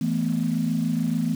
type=chord; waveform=sine; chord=E suspended fourth; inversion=none; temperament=equal; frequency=164.81 / 220 / 246.9 Hz; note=E3 / A3 / B3; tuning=0 / 0 / 0 cents; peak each=-25 dBFS; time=0.01-1.35 s; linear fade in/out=5 ms; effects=tanh soft clip ceiling -13 dBFS + 7-bit